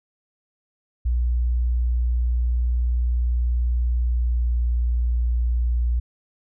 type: tone with pitch glide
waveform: sine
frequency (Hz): 60.2 to 59.61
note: B1 to A#1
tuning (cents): -44 to +39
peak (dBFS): -18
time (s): 1.05-6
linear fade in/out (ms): 10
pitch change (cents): -17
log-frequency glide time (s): 3.98-4.51
effects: none